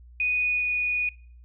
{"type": "tone with pitch glide", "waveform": "sine", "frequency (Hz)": [2482, 2466], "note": ["D#7", "D#7"], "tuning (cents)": [-5, -16], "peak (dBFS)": -22, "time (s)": [0.2, 1.09], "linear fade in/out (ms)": 2, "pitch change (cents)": -11, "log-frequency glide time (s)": [0.33, 0.73], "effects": ["noise-tail reverb RT60 0.5 s tail -23 dB re dry", "added 60 Hz sine -46 dBFS peak until 1.44 s"]}